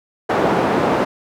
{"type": "band-pass noise", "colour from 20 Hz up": "white", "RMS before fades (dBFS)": -17, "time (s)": [0.29, 1.05], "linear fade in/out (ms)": 10, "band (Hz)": [160, 740], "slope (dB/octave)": 12, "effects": []}